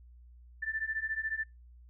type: beating tone pair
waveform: sine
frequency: 1760 / 1774 Hz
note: A6 / A6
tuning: 0 / +14 cents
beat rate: 14 Hz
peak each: -36 / -35 dBFS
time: 0.62-1.44 s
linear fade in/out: 10 ms
effects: noise-tail reverb RT60 0.2 s tail -24 dB re dry + added 60 Hz sine -52 dBFS peak until 1.89 s